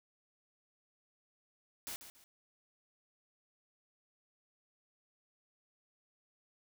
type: noise with echo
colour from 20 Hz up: white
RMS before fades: -43 dBFS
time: 1.87-1.96 s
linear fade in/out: 0 ms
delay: 140 ms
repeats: 2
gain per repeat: -10 dB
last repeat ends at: 2.24 s
effects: none